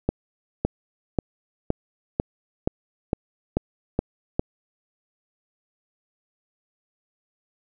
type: accelerating click train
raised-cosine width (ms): 2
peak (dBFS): -7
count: 10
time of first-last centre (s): 0.09-4.395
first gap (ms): 560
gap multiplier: 0.96
effects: none